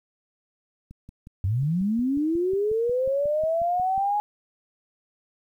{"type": "click train", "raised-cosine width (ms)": 5, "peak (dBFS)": -30, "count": 18, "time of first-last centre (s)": [0.91, 3.979], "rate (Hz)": 5.54}
{"type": "linear sweep", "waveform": "sine", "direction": "up", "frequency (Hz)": [88.3, 838], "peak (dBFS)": -21, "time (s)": [1.44, 4.2], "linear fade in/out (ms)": 0}
{"effects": ["10-bit"]}